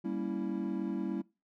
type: chord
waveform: triangle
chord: G diminished seventh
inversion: none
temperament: equal with one note detuned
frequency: 196 / 233.1 / 279.4 / 329.6 Hz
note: G3 / Bb3 / Db4 / Fb4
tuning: 0 / 0 / +14 / 0 cents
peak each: -35 / -37 / -37 / -35 dBFS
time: 0.04-1.22 s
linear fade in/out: 10 ms
effects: noise-tail reverb RT60 0.3 s tail -23 dB re dry